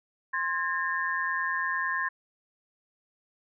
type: tone cluster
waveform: sine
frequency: 1053 / 1641 / 1810 Hz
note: C6 / G#6 / A6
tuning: +11 / -21 / +48 cents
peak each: -31 dBFS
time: 0.33-2.09 s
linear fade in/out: 10 ms
effects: none